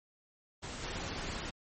pink noise with level steps, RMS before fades -42 / -39 dBFS, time 0.62-1.51 s, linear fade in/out 20 ms, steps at 0.83 s, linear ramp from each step 5 ms, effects MP3 32 kbps

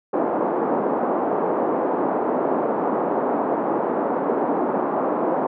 pink band-pass noise, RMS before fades -22 dBFS, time 0.13-5.47 s, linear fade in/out 10 ms, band 260 to 1000 Hz, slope 24 dB/octave, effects none

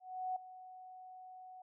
sine tone with ADSR envelope, 742 Hz, F#5, 5 cents sharp, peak -34 dBFS, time 0-1.62 s, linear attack 360 ms, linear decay 5 ms, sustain -16 dB, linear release 4 ms, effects none

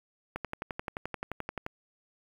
click train, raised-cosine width 0.5 ms, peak -19 dBFS, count 16, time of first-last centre 0.36-1.664 s, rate 11.5 Hz, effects 8-bit

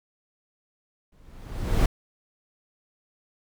brown noise with exponential growth, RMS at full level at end -17 dBFS, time 1.12-1.86 s, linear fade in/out 5 ms, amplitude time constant 160 ms, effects none

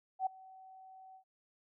sine tone with ADSR envelope, 758 Hz, F#5, 42 cents sharp, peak -28 dBFS, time 0.19-1.24 s, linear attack 73 ms, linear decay 8 ms, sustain -24 dB, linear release 90 ms, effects none

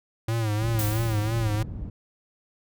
square tone with vibrato, 110 Hz, A2, in tune, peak -24 dBFS, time 0.28-1.63 s, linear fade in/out 5 ms, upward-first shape sine, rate 3 Hz, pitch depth 91 cents each way
white low-pass noise, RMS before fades -34 dBFS, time 0.61-1.9 s, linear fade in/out 5 ms, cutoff 110 Hz, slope 12 dB/octave
blue noise with exponential decay, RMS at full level -30 dBFS, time 0.79-1.62 s, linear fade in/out 1 ms, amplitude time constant 180 ms
effects none

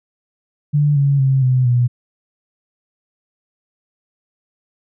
sine tone with pitch steps, 146.83 / 140.28 / 134.02 / 128.04 / 122.33 Hz, D3 / C#3 / C3 / C3 / B2, 0 / +21 / +42 / -37 / -16 cents, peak -11 dBFS, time 0.73-1.88 s, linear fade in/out 20 ms, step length 230 ms, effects none

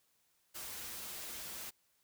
white noise with comb filter, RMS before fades -45 dBFS, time 0.54-1.71 s, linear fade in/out 20 ms, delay 7.2 ms, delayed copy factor -0.55, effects white hiss -75 dBFS RMS until 2.03 s

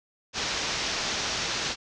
white low-pass noise, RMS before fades -30 dBFS, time 0.33-1.76 s, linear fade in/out 50 ms, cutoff 6300 Hz, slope 48 dB/octave, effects none

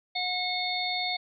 harmonic tone, 726 Hz, F#5, 33 cents flat, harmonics 1 / 3 / 5 / 6, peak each -33 / -33 / -33 / -33 dBFS, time 0.15-1.17 s, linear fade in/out 10 ms, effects none

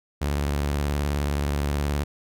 sawtooth tone with vibrato, 72 Hz, D2, 34 cents flat, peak -19 dBFS, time 0.21-2.04 s, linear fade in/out 10 ms, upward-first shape sine, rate 19 Hz, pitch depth 110 cents each way, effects none

